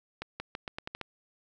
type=accelerating click train; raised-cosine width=0.3 ms; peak=-20 dBFS; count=8; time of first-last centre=0.22-1.013 s; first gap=180 ms; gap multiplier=0.84; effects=none